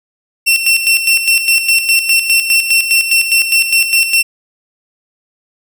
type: tone with tremolo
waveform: sawtooth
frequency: 2707 Hz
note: E7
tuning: 45 cents sharp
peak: -4 dBFS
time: 0.46-4.23 s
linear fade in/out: 20 ms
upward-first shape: square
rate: 4.9 Hz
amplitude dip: 60%
effects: none